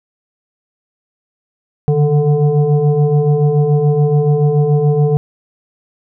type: tone with frequency modulation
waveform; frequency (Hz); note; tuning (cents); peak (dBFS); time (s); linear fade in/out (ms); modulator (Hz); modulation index
sine; 150; D3; +37; -9; 1.88-5.17; 0; 293; 1.1
effects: none